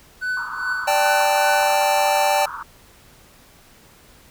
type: tone with tremolo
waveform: triangle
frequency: 1498 Hz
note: F#6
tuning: 21 cents sharp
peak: -18 dBFS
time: 0.21-1.71 s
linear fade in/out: 20 ms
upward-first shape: triangle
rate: 2.5 Hz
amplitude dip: 90%
type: band-pass noise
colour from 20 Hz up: pink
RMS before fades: -32 dBFS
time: 0.37-2.63 s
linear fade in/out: 2 ms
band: 940 to 1500 Hz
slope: 96 dB/octave
type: chord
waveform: square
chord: D suspended fourth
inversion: none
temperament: equal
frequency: 587.3 / 784 / 880 Hz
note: D5 / G5 / A5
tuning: 0 / 0 / 0 cents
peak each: -22 / -20 / -22 dBFS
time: 0.87-2.46 s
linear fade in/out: 10 ms
effects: pink hiss -50 dBFS RMS until 4.3 s